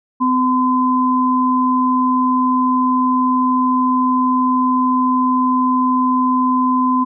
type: tone pair together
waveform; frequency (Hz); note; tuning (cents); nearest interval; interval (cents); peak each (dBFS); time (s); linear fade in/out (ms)
sine; 255.2 / 1021; C4 / C6; -43 / -43; 2 octaves; 2400; -15; 0.2-7.05; 20
effects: none